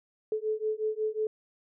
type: beating tone pair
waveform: sine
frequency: 430 / 435.5 Hz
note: A4 / A4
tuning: -40 / -18 cents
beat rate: 5.5 Hz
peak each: -31 dBFS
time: 0.32-1.27 s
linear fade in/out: 2 ms
effects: none